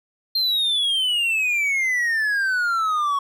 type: exponential sweep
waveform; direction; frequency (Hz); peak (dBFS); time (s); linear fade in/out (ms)
triangle; down; 4209 to 1106; -17; 0.35-3.19; 5
effects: none